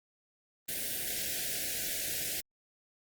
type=band-stop noise; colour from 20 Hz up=white; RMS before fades=-35 dBFS; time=0.68-2.41 s; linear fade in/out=10 ms; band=750 to 1500 Hz; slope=96 dB/octave; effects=Opus 32 kbps